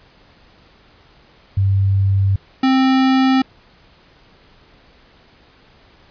sine / square tone pair in turn, 97.7 / 263 Hz, G2 / C4, -5 / +9 cents, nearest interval octave + perfect fourth, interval 1714 cents, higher second, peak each -12 dBFS, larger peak neither, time 1.57-2.36 / 2.63-3.42 s, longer neither, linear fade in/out 5 ms, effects pink hiss -50 dBFS RMS until 6.1 s + resampled to 11025 Hz

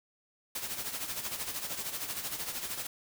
white noise with tremolo, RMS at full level -35 dBFS, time 0.55-2.87 s, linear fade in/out 5 ms, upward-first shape sine, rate 13 Hz, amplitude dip 60%, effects none

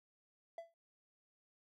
triangle tone with exponential decay, 669 Hz, E5, 25 cents sharp, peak -39 dBFS, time 0.58-0.74 s, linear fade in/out 2 ms, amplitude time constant 33 ms, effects none

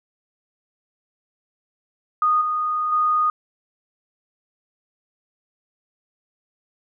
sine tone with level steps, 1235 Hz, D#6, 13 cents flat, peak -15 / -20 / -16 dBFS, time 2.22-3.3 s, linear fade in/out 2 ms, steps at 2.41 / 2.92 s, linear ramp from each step 5 ms, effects none

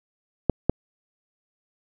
clicks, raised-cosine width 2 ms, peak -4 dBFS, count 2, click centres 0.497 / 0.696 s, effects none

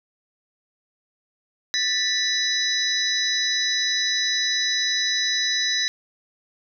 sine tone cluster, 1766 / 1965 / 3941 / 5070 / 6040 Hz, A6 / B6 / B7 / D#8 / F#8, +6 / -9 / -4 / +32 / +35 cents, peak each -28 / -29 / -23 / -28 / -30 dBFS, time 1.74-5.88 s, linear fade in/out 0 ms, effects none

